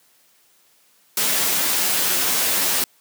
white noise with comb filter, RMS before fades -20 dBFS, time 1.17-2.84 s, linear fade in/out 2 ms, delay 11 ms, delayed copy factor +0.8, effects white hiss -58 dBFS RMS until 3 s + high-pass 150 Hz 12 dB/octave

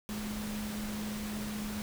sine tone in noise, 211.2 Hz, G#3, 29 cents sharp, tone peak -36 dBFS, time 0.09-1.82 s, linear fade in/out 0 ms, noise pink, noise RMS -42 dBFS, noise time 0.09-1.82 s, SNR +3 dB, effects none

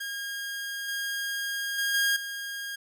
sawtooth tone with level steps, 1624 Hz, G#6, 39 cents flat, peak -29 / -26 / -22 / -19 / -30 dBFS, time 0-2.76 s, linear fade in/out 10 ms, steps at 0.88 / 1.78 / 1.94 / 2.16 s, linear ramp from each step 5 ms, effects none

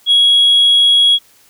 sine tone, 3322 Hz, G#7, in tune, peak -5 dBFS, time 0.06-1.19 s, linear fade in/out 50 ms, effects tanh soft clip ceiling -4 dBFS + white hiss -49 dBFS RMS until 1.49 s

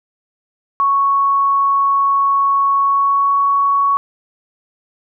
sine tone with pitch glide, 1108.7 to 1117.1 Hz, C#6 to C#6, 0 to +13 cents, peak -11 dBFS, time 0.8-3.97 s, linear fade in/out 0 ms, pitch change +13 cents, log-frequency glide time 2.79-3.37 s, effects none

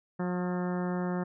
harmonic tone with a mistuned harmonic, 179.6 Hz, F3, 49 cents sharp, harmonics 1 / 2 / 3 / 4 / 5 / 6 / 7 / 8 / 9 / 10, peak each -30 / -36 / -40 / -42 / -44 / -46 / -47 / -48 / -49 / -50 dBFS, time 0.19-1.24 s, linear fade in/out 10 ms, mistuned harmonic 8, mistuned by -46 cents, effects none

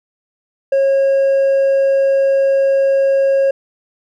sine tone with hard clipping, 545 Hz, C#5, 29 cents flat, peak -11 dBFS, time 0.72-3.51 s, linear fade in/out 5 ms, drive 2 dB, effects none

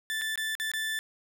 30% pulse tone with dropouts, 1760 Hz, A6, in tune, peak -27 dBFS, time 0.1-0.99 s, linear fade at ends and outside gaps 0 ms, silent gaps 0.213-0.218 / 0.357-0.376 / 0.552-0.599 / 0.716-0.736 s, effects none

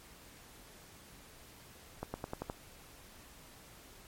accelerating click train, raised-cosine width 1 ms, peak -23 dBFS, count 6, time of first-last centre 2.03-2.499 s, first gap 110 ms, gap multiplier 0.92, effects pink hiss -56 dBFS RMS until 4.07 s + MP3 64 kbps

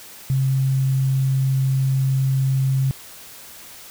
sine tone, 133.5 Hz, C3, 35 cents sharp, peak -16 dBFS, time 0.3-2.91 s, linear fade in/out 0 ms, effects white hiss -41 dBFS RMS until 3.9 s

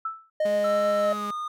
sine tone with exponential decay, 1318.5 Hz, E6, in tune, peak -24 dBFS, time 0.05-0.3 s, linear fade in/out 5 ms, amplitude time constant 54 ms
triangle tone, 617 Hz, D#5, 15 cents flat, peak -19 dBFS, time 0.4-1.13 s, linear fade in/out 5 ms
sawtooth tone with vibrato, 207.7 Hz, G#3, in tune, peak -29 dBFS, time 0.45-1.31 s, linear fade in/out 5 ms, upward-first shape triangle, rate 3.2 Hz, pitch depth 10 cents each way
triangle tone with pitch glide, 1327 to 1223.9 Hz, E6 to D#6, +11 to -29 cents, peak -27 dBFS, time 0.64-1.48 s, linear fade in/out 5 ms, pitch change -140 cents, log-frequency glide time 0.99-1.25 s
effects none

